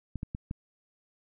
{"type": "clicks", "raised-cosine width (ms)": 5, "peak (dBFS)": -22, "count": 4, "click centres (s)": [0.157, 0.231, 0.349, 0.511], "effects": []}